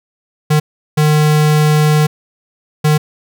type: tone bursts at uneven times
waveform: square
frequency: 151.9 Hz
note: D#3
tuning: 41 cents flat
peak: -9 dBFS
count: 3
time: 0.5-0.6 / 0.97-2.07 / 2.84-2.98 s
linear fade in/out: 10 ms
effects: none